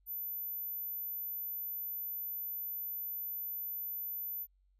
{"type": "tone", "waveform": "sine", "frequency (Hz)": 13980, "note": "A9", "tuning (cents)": -12, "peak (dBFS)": -37, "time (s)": [0.06, 4.47], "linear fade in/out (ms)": 50, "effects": ["added 47 Hz sine -67 dBFS peak until 4.79 s"]}